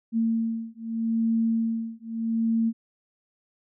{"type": "beating tone pair", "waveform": "sine", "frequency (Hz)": [226.4, 227.2], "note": ["A3", "A#3"], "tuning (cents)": [50, -44], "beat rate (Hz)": 0.8, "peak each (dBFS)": -26, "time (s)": [0.12, 2.73], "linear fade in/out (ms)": 50, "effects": []}